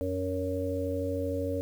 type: harmonic tone with a mistuned harmonic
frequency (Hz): 93.1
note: F#2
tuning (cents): +11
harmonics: 1 / 3 / 5 / 6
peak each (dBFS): -34 / -34 / -34 / -34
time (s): 0.01-1.61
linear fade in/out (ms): 0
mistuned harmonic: 1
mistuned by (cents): -63
effects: 9-bit